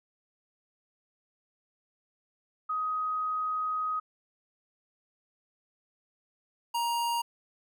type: tone pair in turn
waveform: sine / square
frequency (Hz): 1256 / 940.9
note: D#6 / A#5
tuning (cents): +16 / +16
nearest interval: perfect fourth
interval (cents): 500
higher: first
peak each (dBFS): -28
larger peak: neither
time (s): 2.69-4 / 6.74-7.22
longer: first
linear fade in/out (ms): 10
effects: none